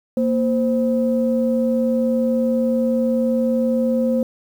sine tone pair together, 233.4 / 522 Hz, A#3 / C5, +2 / -4 cents, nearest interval octave + major second, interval 1394 cents, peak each -17 / -19 dBFS, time 0.17-4.23 s, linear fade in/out 2 ms, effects tanh soft clip ceiling -8 dBFS + 8-bit

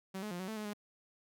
sawtooth tone with pitch steps, 190.6 / 212.2 / 176.1 / 187.2 / 219.6 / 212.5 / 207.1 Hz, G3 / G#3 / F3 / F#3 / A3 / G#3 / G#3, -48 / +38 / +15 / +20 / -3 / +40 / -5 cents, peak -35 dBFS, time 0.14-0.735 s, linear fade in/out 10 ms, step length 85 ms, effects none

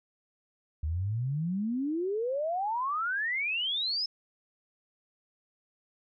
sine exponential sweep, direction up, 73.4 to 5274 Hz, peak -28 dBFS, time 0.83-4.06 s, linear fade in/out 5 ms, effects none

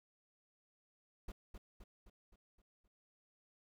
brown noise with echo, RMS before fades -45 dBFS, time 1.28-1.32 s, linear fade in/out 5 ms, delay 260 ms, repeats 6, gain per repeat -5 dB, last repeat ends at 2.88 s, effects none

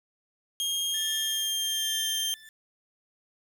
sawtooth tone with pitch glide, 3235 to 3159 Hz, G#7 to G7, -46 to +13 cents, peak -24 dBFS, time 0.6-2.34 s, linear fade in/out 0 ms, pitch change -41 cents, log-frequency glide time 1.04-2.03 s
sawtooth tone with tremolo, 1760 Hz, A6, in tune, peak -33 dBFS, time 0.94-2.49 s, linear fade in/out 2 ms, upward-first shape triangle, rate 1.2 Hz, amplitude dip 85%
effects 9-bit

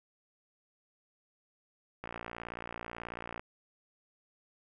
click train, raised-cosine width 0.5 ms, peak -25 dBFS, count 80, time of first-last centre 2.04-3.395 s, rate 58.3 Hz, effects none

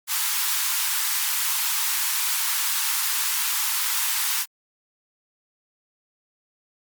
white high-pass noise, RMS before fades -24 dBFS, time 0.07-4.46 s, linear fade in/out 50 ms, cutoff 840 Hz, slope 96 dB/octave, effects Opus 48 kbps

